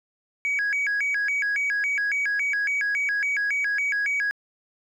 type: tone with vibrato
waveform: sine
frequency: 1938 Hz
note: B6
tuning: 33 cents flat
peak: -20 dBFS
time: 0.45-4.31 s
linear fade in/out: 0 ms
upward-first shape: square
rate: 3.6 Hz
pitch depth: 270 cents each way
effects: tanh soft clip ceiling -20 dBFS + 10-bit